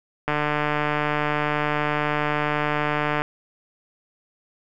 click train, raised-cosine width 0.5 ms, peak -8 dBFS, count 439, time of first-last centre 0.28-3.22 s, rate 149 Hz, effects none

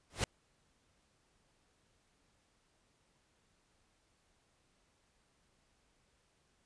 pink noise with exponential growth, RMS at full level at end -29 dBFS, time 0.1-0.24 s, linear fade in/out 1 ms, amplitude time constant 30 ms, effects pink hiss -74 dBFS RMS until 6.65 s + resampled to 22050 Hz

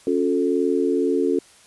sine chord, Db augmented, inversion none, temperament equal with one note detuned, 277.2 / 357.8 / 440 Hz, Db4 / F4 / A4, 0 / +42 / 0 cents, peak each -22 dBFS, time 0.07-1.39 s, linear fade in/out 2 ms, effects white hiss -51 dBFS RMS until 1.66 s + resampled to 24000 Hz

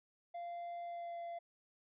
triangle tone with pitch glide, 692 to 685.2 Hz, F5 to F5, -16 to -33 cents, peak -40 dBFS, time 0.34-1.39 s, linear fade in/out 10 ms, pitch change -17 cents, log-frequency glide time 0.84-1.18 s, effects resampled to 8000 Hz

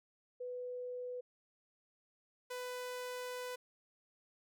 sine / sawtooth tone pair in turn, 496.2 / 498.3 Hz, B4 / B4, +8 / +15 cents, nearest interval unison, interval 7 cents, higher second, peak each -40 / -37 dBFS, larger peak second, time 0.4-1.21 / 2.5-3.56 s, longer second, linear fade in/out 10 ms, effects none

